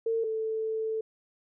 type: tone pair in turn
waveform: sine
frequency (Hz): 453.4 / 441.3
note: A#4 / A4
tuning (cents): -48 / +5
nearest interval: unison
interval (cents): 47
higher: first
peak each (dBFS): -25 / -28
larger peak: first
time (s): 0.06-0.24 / 0.24-1.01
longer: second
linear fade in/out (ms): 5
effects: none